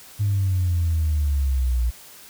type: exponential sweep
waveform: sine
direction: down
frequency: 104.7 to 58.27 Hz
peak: -17 dBFS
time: 0.19-1.91 s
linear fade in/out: 20 ms
effects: tanh soft clip ceiling -14 dBFS + white hiss -45 dBFS RMS until 2.29 s